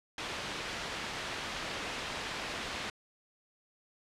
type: low-pass noise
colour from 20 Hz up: white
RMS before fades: -39 dBFS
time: 0.18-2.9 s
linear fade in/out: 2 ms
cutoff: 3200 Hz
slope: 12 dB/octave
effects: low-pass 10000 Hz 12 dB/octave